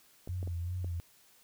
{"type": "clicks", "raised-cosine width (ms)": 2, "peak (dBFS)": -31, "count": 4, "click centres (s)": [0.275, 0.429, 0.475, 0.845]}
{"type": "tone with vibrato", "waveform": "sine", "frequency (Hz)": 88.1, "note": "F2", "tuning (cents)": 16, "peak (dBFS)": -33, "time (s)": [0.29, 1], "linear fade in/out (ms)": 0, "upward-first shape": "sine", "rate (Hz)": 2.6, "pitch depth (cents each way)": 60}
{"effects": ["white hiss -63 dBFS RMS until 1.43 s"]}